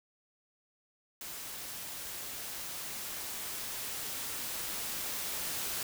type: noise with level ramp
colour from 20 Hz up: white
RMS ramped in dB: -43 to -36 dBFS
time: 1.21-5.83 s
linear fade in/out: 2 ms
effects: none